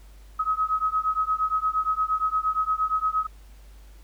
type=beating tone pair; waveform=sine; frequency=1269 / 1277.6 Hz; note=D#6 / D#6; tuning=+34 / +45 cents; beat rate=8.6 Hz; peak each=-25 dBFS; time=0.39-3.27 s; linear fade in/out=10 ms; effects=added 50 Hz sine -45 dBFS peak until 4.03 s + pink hiss -58 dBFS RMS until 4.03 s